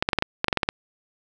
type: clicks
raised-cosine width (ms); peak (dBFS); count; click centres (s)
0.3; -4; 11; 0.025 / 0.089 / 0.132 / 0.187 / 0.224 / 0.444 / 0.483 / 0.528 / 0.573 / 0.632 / 0.689
effects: none